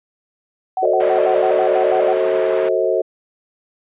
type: tone with vibrato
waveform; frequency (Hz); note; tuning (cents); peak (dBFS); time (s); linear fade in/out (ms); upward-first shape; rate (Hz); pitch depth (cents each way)
sine; 669; E5; +25; -17; 0.77-2.13; 2; square; 6.1; 200
type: chord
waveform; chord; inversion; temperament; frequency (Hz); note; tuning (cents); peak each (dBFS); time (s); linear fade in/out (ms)
sine; F# diminished seventh; none; just; 370 / 444 / 532.8 / 639.4; F#4 / A4 / C5 / Eb5; 0 / +16 / +31 / +47; -20; 0.82-3.02; 10
type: band-pass noise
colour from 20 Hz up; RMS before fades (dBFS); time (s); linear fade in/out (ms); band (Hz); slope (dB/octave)
pink; -30; 1-2.69; 5; 480 to 1900; 12
effects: resampled to 8000 Hz